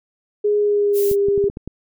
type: tone with pitch glide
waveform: sine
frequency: 415.3 to 401.6 Hz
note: G#4 to G4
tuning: 0 to +42 cents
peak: -14 dBFS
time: 0.44-1.49 s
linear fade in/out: 10 ms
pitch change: -58 cents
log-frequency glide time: 0.58-1.17 s
type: noise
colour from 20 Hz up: violet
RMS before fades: -28 dBFS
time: 0.93-1.16 s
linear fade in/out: 50 ms
type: clicks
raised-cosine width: 3 ms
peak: -16 dBFS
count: 7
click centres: 1.114 / 1.285 / 1.378 / 1.441 / 1.499 / 1.571 / 1.676 s
effects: none